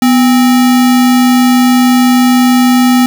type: tone with sample-and-hold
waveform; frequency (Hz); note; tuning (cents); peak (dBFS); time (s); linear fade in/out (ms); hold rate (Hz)
sine; 248.2; B3; +9; -4; 0.02-3.06; 2; 1050
effects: none